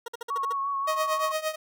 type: tone bursts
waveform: 20% pulse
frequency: 470.3 Hz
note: A#4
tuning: 15 cents sharp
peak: -28 dBFS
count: 7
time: 0.06-0.526 s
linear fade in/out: 5 ms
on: 22 ms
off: 52 ms
type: tone with vibrato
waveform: sine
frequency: 1108.7 Hz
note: C#6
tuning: in tune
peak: -26 dBFS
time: 0.3-1.32 s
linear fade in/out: 5 ms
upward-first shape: sine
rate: 5.7 Hz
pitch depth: 26 cents each way
type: tone with tremolo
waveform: sawtooth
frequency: 626 Hz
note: D#5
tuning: 10 cents sharp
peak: -20 dBFS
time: 0.87-1.56 s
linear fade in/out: 10 ms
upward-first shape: triangle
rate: 8.7 Hz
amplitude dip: 90%
effects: none